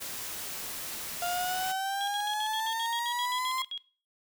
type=noise; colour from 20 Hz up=white; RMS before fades=-38 dBFS; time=0-1.73 s; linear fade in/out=20 ms
type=exponential sweep; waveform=35% pulse; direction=up; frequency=698.5 to 1046.5 Hz; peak=-28 dBFS; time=1.22-3.62 s; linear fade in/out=2 ms
type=tone bursts; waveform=sine; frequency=3303 Hz; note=G#7; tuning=10 cents flat; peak=-33 dBFS; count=14; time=2.01-3.777 s; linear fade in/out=0 ms; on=64 ms; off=67 ms
effects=noise-tail reverb RT60 0.4 s tail -20 dB re dry